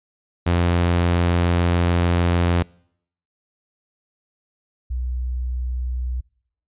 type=tone pair in turn; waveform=sawtooth / sine; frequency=86.8 / 62.14 Hz; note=F2 / B1; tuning=-10 / +11 cents; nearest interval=tritone; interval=579 cents; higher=first; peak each=-12 / -22 dBFS; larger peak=first; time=0.46-2.63 / 4.9-6.21 s; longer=first; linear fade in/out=10 ms; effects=noise-tail reverb RT60 0.7 s tail -26 dB re dry + resampled to 8000 Hz